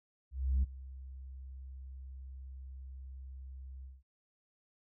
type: tone with ADSR envelope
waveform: sine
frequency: 65.8 Hz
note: C2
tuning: 10 cents sharp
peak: -23 dBFS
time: 0.31-4.03 s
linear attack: 320 ms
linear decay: 19 ms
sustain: -21 dB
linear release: 190 ms
effects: tanh soft clip ceiling -25 dBFS